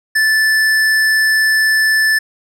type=tone with hard clipping; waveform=triangle; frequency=1752 Hz; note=A6; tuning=8 cents flat; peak=-12 dBFS; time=0.15-2.19 s; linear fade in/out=10 ms; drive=16 dB; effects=none